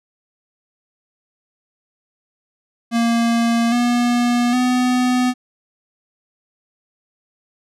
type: tone with pitch steps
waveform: square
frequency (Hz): 232.6 / 241.4 / 250.4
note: A#3 / B3 / B3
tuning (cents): -4 / -39 / +24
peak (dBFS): -15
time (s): 2.91-5.34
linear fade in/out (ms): 50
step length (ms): 810
effects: low-pass 9000 Hz 12 dB/octave